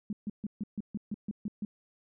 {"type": "tone bursts", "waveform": "sine", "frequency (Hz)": 207.7, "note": "G#3", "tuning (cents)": 0, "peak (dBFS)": -31, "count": 10, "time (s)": [0.1, 1.65], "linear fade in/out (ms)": 2, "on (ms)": 29, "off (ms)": 140, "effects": []}